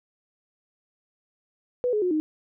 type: tone with pitch steps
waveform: sine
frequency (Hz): 493.9 / 422.6 / 361.6 / 309.3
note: B4 / G#4 / F#4 / D#4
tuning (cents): 0 / +30 / -40 / -10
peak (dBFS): -21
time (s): 1.84-2.2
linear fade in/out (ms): 0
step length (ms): 90
effects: none